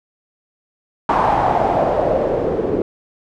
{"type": "noise with low-pass filter sweep", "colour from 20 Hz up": "white", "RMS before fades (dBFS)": -17, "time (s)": [1.09, 2.82], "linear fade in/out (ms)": 2, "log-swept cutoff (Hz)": [960, 410], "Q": 3.8, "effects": []}